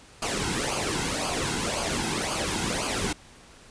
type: noise with flanger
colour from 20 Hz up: pink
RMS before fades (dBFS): -28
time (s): 0.22-3.13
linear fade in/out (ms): 5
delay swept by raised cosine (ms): 0.53 to 1.73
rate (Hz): 1.9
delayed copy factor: -0.65
effects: pink hiss -51 dBFS RMS until 3.7 s + resampled to 22050 Hz

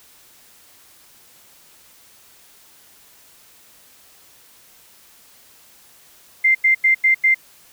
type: tone bursts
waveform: sine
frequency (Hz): 2091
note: C7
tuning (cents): -2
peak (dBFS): -11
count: 5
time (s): 6.44-7.346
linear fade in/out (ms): 10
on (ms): 110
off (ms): 89
effects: white hiss -50 dBFS RMS until 7.72 s

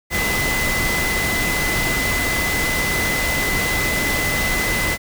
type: tone in noise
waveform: sine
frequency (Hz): 2021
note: B6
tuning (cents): +39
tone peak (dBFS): -21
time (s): 0.1-4.98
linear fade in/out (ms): 50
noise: pink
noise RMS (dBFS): -22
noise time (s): 0.1-4.98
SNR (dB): -2
effects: none

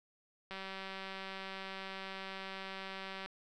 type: click train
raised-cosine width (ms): 0.3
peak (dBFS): -28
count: 529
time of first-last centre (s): 0.51-3.26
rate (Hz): 192
effects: none

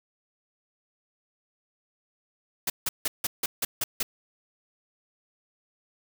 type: noise bursts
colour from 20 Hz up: white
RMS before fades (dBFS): -27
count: 8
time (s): 2.67-4.03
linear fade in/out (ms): 5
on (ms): 30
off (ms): 160
effects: none

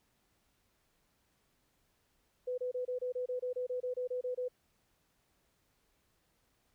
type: tone bursts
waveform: sine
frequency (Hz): 500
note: B4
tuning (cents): +21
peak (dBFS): -33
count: 15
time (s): 2.47-4.484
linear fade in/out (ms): 10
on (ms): 110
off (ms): 26
effects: pink hiss -75 dBFS RMS until 6.74 s

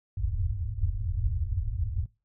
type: low-pass noise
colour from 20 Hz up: white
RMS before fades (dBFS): -29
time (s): 0.17-2.06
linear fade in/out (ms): 5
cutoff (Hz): 110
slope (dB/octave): 96
effects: noise-tail reverb RT60 0.3 s tail -22 dB re dry

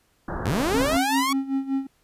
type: low-pass noise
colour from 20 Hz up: pink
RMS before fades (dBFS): -30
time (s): 0.28-0.97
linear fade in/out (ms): 2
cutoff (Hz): 1700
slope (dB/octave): 96
type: linear sweep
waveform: sawtooth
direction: up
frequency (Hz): 69.3 to 1138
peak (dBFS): -18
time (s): 0.45-1.33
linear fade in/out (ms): 5
type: tone with tremolo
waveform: triangle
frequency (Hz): 270.2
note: C#4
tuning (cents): -44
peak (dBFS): -18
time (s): 0.74-1.87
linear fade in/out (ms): 5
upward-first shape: sine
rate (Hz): 5.2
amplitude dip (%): 80
effects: pink hiss -65 dBFS RMS until 2.03 s + resampled to 32000 Hz

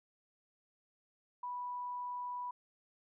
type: tone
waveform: sine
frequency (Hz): 984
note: B5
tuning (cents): -7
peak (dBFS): -38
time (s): 1.43-2.51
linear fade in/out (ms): 5
effects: none

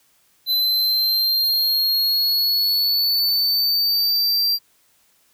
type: linear sweep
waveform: square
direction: up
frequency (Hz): 4030 to 4728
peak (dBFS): -17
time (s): 0.46-4.59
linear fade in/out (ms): 50
effects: white hiss -60 dBFS RMS until 5.33 s

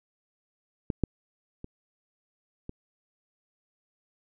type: clicks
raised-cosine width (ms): 3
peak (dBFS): -15 / -11 / -26 / -24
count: 4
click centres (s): 0.902 / 1.037 / 1.644 / 2.694
effects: none

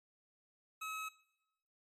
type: tone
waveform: 25% pulse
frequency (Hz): 1283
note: E6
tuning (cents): -47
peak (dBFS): -37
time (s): 0.81-1.09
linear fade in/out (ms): 10
effects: noise-tail reverb RT60 0.9 s tail -19 dB re dry + MP3 64 kbps

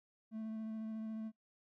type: tone with vibrato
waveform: triangle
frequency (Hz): 220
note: A3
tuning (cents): 0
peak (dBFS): -38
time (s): 0.31-1.32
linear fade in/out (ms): 50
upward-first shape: square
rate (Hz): 14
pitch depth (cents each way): 10
effects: noise-tail reverb RT60 0.1 s tail -24 dB re dry

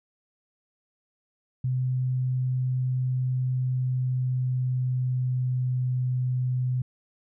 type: tone with pitch glide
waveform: sine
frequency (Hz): 127.9 to 126.58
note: C3 to B2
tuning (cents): -39 to +43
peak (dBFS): -23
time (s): 1.64-6.82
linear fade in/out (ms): 5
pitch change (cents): -18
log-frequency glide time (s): 3.52-5.85
effects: none

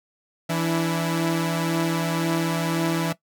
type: tone cluster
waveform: sawtooth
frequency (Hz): 165.5 / 290.9 / 329.1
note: E3 / D4 / E4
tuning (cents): +7 / -16 / -3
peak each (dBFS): -20 / -25 / -23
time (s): 0.49-3.13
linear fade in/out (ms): 10
effects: noise-tail reverb RT60 0.1 s tail -17 dB re dry

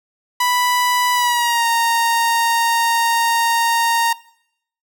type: tone with pitch glide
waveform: sawtooth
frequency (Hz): 987.8 to 927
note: B5 to A#5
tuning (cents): 0 to -10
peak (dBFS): -11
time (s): 0.4-4.13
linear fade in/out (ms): 5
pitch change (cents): -110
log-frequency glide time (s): 1.14-1.66
effects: noise-tail reverb RT60 0.7 s tail -20 dB re dry

